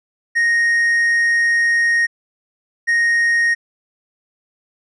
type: tone pair in turn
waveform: triangle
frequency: 1864.7 / 1864.7 Hz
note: A#6 / A#6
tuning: 0 / 0 cents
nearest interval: unison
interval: 0 cents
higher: neither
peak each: -11 dBFS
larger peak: neither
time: 0.35-2.07 / 2.87-3.55 s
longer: first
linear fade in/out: 20 ms
effects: resampled to 24000 Hz